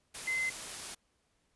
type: tone in noise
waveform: sine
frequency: 2059 Hz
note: C7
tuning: 28 cents flat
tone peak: -30 dBFS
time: 0.27-0.5 s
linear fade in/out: 10 ms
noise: white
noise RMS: -42 dBFS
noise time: 0.14-0.95 s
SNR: +9 dB
effects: pink hiss -75 dBFS RMS until 1.55 s + resampled to 24000 Hz